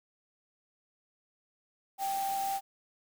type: tone in noise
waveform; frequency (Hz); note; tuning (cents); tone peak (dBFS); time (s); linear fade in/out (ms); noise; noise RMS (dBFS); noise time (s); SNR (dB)
sine; 784; G5; 0; -30; 1.98-2.61; 50; white; -42; 1.98-2.61; +9
effects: none